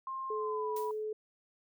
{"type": "tone with pitch glide", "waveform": "sine", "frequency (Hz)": [1060, 977.7], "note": ["C6", "B5"], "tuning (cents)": [22, -18], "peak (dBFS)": -36, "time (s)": [0.07, 0.91], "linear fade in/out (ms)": 2, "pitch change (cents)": -140, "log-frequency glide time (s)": [0.34, 0.73]}
{"type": "tone", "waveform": "sine", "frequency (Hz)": 430, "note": "A4", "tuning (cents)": -40, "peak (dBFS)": -34, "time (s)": [0.3, 1.13], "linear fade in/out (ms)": 5}
{"type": "noise with exponential decay", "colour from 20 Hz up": "blue", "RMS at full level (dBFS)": -44, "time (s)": [0.76, 1.04], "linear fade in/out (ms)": 5, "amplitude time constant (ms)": 59}
{"effects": []}